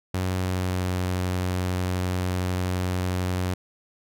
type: tone with pitch glide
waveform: sawtooth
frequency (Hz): 92.5 to 91.28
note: F#2 to F#2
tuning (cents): 0 to -23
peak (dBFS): -20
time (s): 0.14-3.54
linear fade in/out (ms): 5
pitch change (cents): -23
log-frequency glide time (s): 0.38-0.9
effects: none